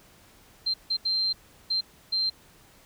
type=tone bursts at uneven times; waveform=sine; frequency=4147 Hz; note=C8; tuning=16 cents flat; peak=-23 dBFS; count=5; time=0.66-0.74 / 0.9-0.97 / 1.05-1.33 / 1.7-1.81 / 2.12-2.3 s; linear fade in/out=10 ms; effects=pink hiss -56 dBFS RMS until 2.85 s